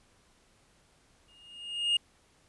triangle tone with exponential growth, 2844 Hz, F7, 31 cents sharp, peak -20 dBFS, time 1.28-1.97 s, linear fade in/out 5 ms, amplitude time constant 150 ms, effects pink hiss -65 dBFS RMS until 2.48 s + resampled to 24000 Hz

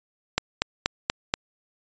click train, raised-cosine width 0.2 ms, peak -3 dBFS, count 5, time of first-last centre 0.38-1.339 s, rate 4.17 Hz, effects resampled to 16000 Hz

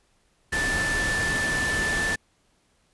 sine tone in noise, 1760 Hz, A6, in tune, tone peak -24 dBFS, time 0.52-2.16 s, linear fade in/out 10 ms, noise pink, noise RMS -29 dBFS, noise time 0.52-2.16 s, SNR +2 dB, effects pink hiss -66 dBFS RMS until 2.93 s + resampled to 24000 Hz

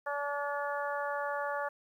harmonic tone, 287 Hz, D4, 40 cents flat, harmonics 2 / 3 / 4 / 5 / 6, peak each -36 / -38 / -39 / -40 / -41 dBFS, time 0.06-1.69 s, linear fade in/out 10 ms, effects 11-bit

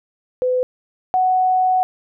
sine tone pair in turn, 505 / 742.4 Hz, B4 / F#5, +39 / +6 cents, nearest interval perfect fifth, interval 667 cents, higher second, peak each -15 / -13 dBFS, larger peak second, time 0.42-0.63 / 1.14-1.83 s, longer second, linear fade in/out 0 ms, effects none

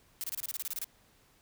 blue noise bursts, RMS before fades -36 dBFS, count 12, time 0.21-0.843 s, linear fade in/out 0 ms, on 28 ms, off 27 ms, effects pink hiss -65 dBFS RMS until 1.41 s

